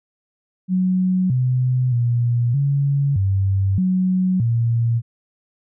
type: tone with pitch steps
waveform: sine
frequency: 184.9 / 126.9 / 119.6 / 140.5 / 97.1 / 185.2 / 116.6 Hz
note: F#3 / B2 / A#2 / C#3 / G2 / F#3 / A#2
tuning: -1 / +47 / +45 / +24 / -16 / +2 / +1 cents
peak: -15 dBFS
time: 0.68-5.02 s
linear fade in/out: 50 ms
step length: 620 ms
effects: none